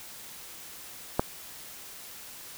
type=click; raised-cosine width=1 ms; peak=-8 dBFS; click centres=1.195 s; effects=white hiss -45 dBFS RMS until 2.57 s